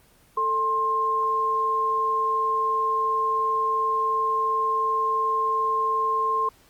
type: tone pair together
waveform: sine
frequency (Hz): 444.3 / 1060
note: A4 / C6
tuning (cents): +17 / +22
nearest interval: octave + minor third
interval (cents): 1505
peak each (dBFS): -30 / -21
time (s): 0.37-6.49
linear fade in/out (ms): 5
effects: pink hiss -57 dBFS RMS until 6.69 s + Opus 24 kbps